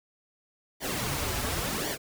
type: noise with flanger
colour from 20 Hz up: pink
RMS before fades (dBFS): -31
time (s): 0.8-1.98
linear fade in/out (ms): 50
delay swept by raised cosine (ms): 0.76 to 6.46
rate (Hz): 0.92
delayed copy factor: -0.75
effects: none